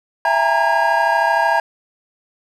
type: tone cluster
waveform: triangle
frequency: 664 / 810 / 911 / 944 / 1633 Hz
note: E5 / G#5 / A#5 / A#5 / G#6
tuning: +12 / -43 / -40 / +22 / -30 cents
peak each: -18 dBFS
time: 0.25-1.6 s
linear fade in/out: 2 ms
effects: none